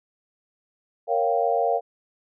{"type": "chord", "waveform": "sine", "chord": "G half-diminished seventh", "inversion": "first", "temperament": "equal", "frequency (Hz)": [466.2, 554.4, 698.5, 784], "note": ["Bb4", "Db5", "F5", "G5"], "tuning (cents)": [0, 0, 0, 0], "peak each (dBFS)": [-25, -26, -23, -27], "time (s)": [1.07, 1.81], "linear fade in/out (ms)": 50, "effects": []}